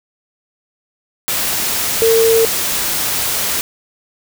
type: tone in noise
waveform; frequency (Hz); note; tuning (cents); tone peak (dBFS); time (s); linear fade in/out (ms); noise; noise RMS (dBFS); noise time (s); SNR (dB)
sine; 452.8; A4; +50; -9; 2.02-2.45; 0; white; -18; 1.28-3.61; +6
effects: none